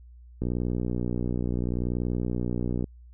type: click train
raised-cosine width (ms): 3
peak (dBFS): -16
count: 148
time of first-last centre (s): 0.42-2.842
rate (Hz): 60.7
effects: added 60 Hz sine -46 dBFS peak until 3.13 s